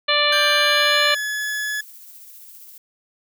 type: harmonic tone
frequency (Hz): 588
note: D5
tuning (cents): +2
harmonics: 1 / 2 / 3 / 4 / 5 / 6 / 7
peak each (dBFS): -23 / -23 / -23 / -23 / -23 / -23 / -23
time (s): 0.08-1.15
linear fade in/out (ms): 10
type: tone with pitch glide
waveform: 40% pulse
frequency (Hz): 1589 to 1703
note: G6 to G#6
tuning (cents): +23 to +43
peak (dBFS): -22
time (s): 0.32-1.81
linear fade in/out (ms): 5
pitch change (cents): +120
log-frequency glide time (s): 0.55-1.08
type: noise with tremolo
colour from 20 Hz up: violet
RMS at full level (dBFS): -41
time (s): 1.41-2.78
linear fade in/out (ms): 2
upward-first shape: triangle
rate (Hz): 15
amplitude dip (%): 35
effects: none